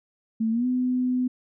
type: tone with pitch glide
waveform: sine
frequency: 223.1 to 251.9 Hz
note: A3 to B3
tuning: +24 to +34 cents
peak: -21 dBFS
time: 0.4-1.28 s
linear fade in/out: 10 ms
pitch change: +210 cents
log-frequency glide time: 0.51-0.66 s
effects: none